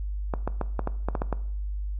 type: clicks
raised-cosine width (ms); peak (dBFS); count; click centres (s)
1; -13; 9; 0.338 / 0.476 / 0.613 / 0.793 / 0.874 / 1.086 / 1.152 / 1.219 / 1.327
effects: noise-tail reverb RT60 0.6 s tail -17 dB re dry + added 50 Hz sine -28 dBFS peak until 1.99 s